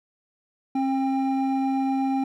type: tone pair together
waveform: triangle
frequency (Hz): 268.4 / 797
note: C4 / G5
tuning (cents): +44 / +28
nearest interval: octave + perfect fifth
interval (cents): 1884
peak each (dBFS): -20 / -25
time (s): 0.75-2.24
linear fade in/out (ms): 5
effects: tanh soft clip ceiling -12 dBFS